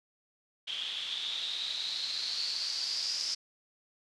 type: noise with low-pass filter sweep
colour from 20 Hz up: blue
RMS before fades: -35 dBFS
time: 0.67-3.35 s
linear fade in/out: 10 ms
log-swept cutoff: 3200 to 5200 Hz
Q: 9.5
effects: low-pass 9000 Hz 12 dB/octave